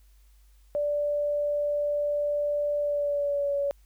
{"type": "tone with pitch glide", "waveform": "sine", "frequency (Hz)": [585, 565.7], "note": ["D5", "C#5"], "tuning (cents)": [-7, 35], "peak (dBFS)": -24, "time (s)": [0.75, 3.71], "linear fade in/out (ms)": 0, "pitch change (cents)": -58, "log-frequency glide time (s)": [2.79, 3.57], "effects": ["added 50 Hz sine -54 dBFS peak until 3.85 s", "white hiss -68 dBFS RMS until 3.85 s"]}